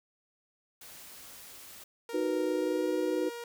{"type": "noise", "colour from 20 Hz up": "white", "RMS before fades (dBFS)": -49, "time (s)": [0.81, 1.84], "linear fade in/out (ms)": 5}
{"type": "tone with pitch glide", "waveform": "sawtooth", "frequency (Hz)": [466.2, 473], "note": ["A#4", "A#4"], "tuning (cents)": [0, 25], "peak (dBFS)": -35, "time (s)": [2.09, 3.44], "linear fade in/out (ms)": 2, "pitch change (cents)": 25, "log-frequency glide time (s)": [2.46, 2.88]}
{"type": "chord", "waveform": "sine", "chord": "B major", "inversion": "first", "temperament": "equal", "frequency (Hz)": [311.1, 370, 493.9], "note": ["D#4", "F#4", "B4"], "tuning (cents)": [0, 0, 0], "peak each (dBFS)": [-32, -32, -32], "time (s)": [2.13, 3.3], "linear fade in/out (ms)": 20}
{"effects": []}